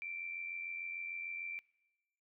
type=tone with amplitude modulation; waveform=sine; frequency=2349 Hz; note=D7; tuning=in tune; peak=-38 dBFS; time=0.02-1.59 s; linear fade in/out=0 ms; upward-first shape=sine; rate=86.7 Hz; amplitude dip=55%; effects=noise-tail reverb RT60 1.0 s tail -22 dB re dry